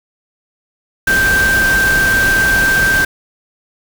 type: tone in noise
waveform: sine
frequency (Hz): 1568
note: G6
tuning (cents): 0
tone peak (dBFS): -10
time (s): 1.07-3.05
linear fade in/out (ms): 5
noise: pink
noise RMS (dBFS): -19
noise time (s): 1.07-3.05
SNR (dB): +6
effects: none